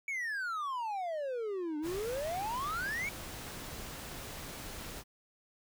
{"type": "exponential two-way sweep", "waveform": "triangle", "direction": "down then up", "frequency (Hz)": [2286, 293.7, 2286], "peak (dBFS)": -32, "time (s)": [0.08, 3.09], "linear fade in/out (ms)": 2, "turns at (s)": 1.78}
{"type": "noise", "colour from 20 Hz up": "pink", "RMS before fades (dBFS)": -44, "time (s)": [1.82, 5.04], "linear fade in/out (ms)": 50}
{"effects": []}